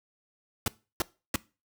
pink noise bursts, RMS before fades -27 dBFS, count 3, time 0.66-1.36 s, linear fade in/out 2 ms, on 20 ms, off 320 ms, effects noise-tail reverb RT60 0.3 s tail -21 dB re dry

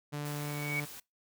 sawtooth tone, 146.83 Hz, D3, in tune, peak -31 dBFS, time 0.12-0.86 s, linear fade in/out 20 ms
sine tone with exponential growth, 2242 Hz, C#7, 19 cents sharp, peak -29 dBFS, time 0.24-0.8 s, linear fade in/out 2 ms, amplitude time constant 120 ms
white noise, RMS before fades -47 dBFS, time 0.25-1 s, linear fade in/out 5 ms
effects noise-tail reverb RT60 0.2 s tail -23 dB re dry

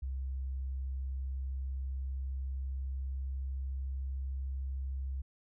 sine tone with pitch glide, 66 to 66.69 Hz, C2 to C2, +16 to +34 cents, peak -34 dBFS, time 0.02-5.22 s, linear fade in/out 10 ms, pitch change +18 cents, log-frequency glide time 0.43-4.45 s, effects none

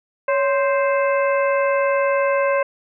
harmonic tone with a mistuned harmonic, 523.3 Hz, C5, in tune, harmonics 1 / 2 / 3 / 4 / 5, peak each -17 / -23 / -27 / -29 / -31 dBFS, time 0.28-2.63 s, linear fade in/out 5 ms, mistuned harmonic 1, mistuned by +110 cents, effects none

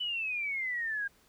sine exponential sweep, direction down, 3002 to 1600 Hz, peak -31 dBFS, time 0-1.08 s, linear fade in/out 10 ms, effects pink hiss -65 dBFS RMS until 1.28 s

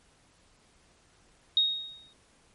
sine tone with exponential decay, 3746 Hz, A#7, 8 cents sharp, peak -18 dBFS, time 1.57-2.13 s, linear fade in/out 1 ms, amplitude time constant 120 ms, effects pink hiss -63 dBFS RMS until 2.54 s + MP3 48 kbps

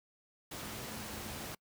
sine tone in noise, 215.8 Hz, A3, 33 cents flat, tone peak -51 dBFS, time 0.63-1.47 s, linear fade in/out 5 ms, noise pink, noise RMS -43 dBFS, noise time 0.51-1.55 s, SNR -11 dB, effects noise-tail reverb RT60 0.1 s tail -26 dB re dry + high-pass 60 Hz 12 dB/octave

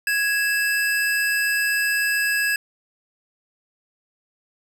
square tone pair together, 1661.2 / 2637 Hz, G#6 / E7, 0 / 0 cents, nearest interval minor sixth, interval 800 cents, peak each -21 / -26 dBFS, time 0.07-2.56 s, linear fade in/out 2 ms, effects none

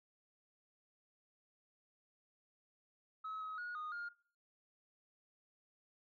sine tone with pitch steps, 1285 / 1273 / 1447 / 1235 / 1415 Hz, E6 / D#6 / F#6 / D#6 / F6, -45 / +39 / -39 / -13 / +22 cents, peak -40 dBFS, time 3.24-4.09 s, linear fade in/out 10 ms, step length 170 ms, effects noise-tail reverb RT60 0.4 s tail -19 dB re dry + tanh soft clip ceiling -39 dBFS

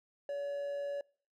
triangle tone with amplitude modulation, 568 Hz, C#5, 42 cents sharp, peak -32 dBFS, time 0.29-1.01 s, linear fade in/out 2 ms, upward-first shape sine, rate 146 Hz, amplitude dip 25%, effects noise-tail reverb RT60 0.5 s tail -26 dB re dry

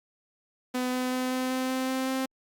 sawtooth tone with pitch steps, 251.7 / 253.3 / 254.9 / 256.5 / 258.2 / 259.8 / 261.5 / 263.1 Hz, B3 / B3 / C4 / C4 / C4 / C4 / C4 / C4, +33 / +44 / -45 / -34 / -23 / -12 / -1 / +10 cents, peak -23 dBFS, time 0.74-2.26 s, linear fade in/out 10 ms, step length 190 ms, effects Opus 48 kbps

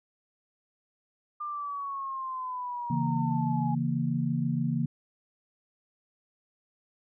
sine exponential sweep, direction down, 1201 to 832 Hz, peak -32 dBFS, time 1.4-3.75 s, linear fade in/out 10 ms
sine chord, A# diminished, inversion first, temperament equal, 138.59 / 164.81 / 233.1 Hz, C#3 / E3 / A#3, 0 / 0 / 0 cents, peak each -30 dBFS, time 2.9-4.86 s, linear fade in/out 5 ms
effects none

